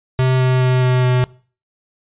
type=tone with pitch steps; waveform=square; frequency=129.3 / 128.48 / 127.67 / 126.86 / 126.06 Hz; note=C3 / C3 / C3 / B2 / B2; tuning=-20 / -31 / -42 / +47 / +36 cents; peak=-13 dBFS; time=0.19-1.24 s; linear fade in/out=0 ms; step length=210 ms; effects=noise-tail reverb RT60 0.4 s tail -21 dB re dry + resampled to 8000 Hz